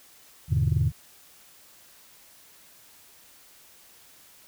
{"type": "chord", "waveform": "sine", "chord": "E dominant seventh", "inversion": "none", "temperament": "just", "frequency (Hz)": [82.41, 103.01, 123.61, 148.33], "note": ["E2", "G#2", "B2", "D3"], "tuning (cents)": [0, -14, 2, 18], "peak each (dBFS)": -25, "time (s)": [0.48, 0.92], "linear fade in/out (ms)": 50, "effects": ["tanh soft clip ceiling -14 dBFS", "white hiss -54 dBFS RMS until 4.47 s"]}